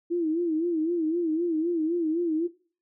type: tone with vibrato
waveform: sine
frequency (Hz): 330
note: E4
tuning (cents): +2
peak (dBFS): -23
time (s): 0.1-2.48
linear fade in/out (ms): 20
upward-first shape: sine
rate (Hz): 3.9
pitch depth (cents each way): 110
effects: noise-tail reverb RT60 0.4 s tail -18 dB re dry